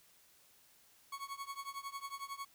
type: tone with tremolo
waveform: 40% pulse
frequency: 1108.7 Hz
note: C#6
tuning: in tune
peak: -38 dBFS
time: 1.12-2.45 s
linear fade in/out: 5 ms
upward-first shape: triangle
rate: 11 Hz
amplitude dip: 95%
effects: white hiss -66 dBFS RMS until 2.54 s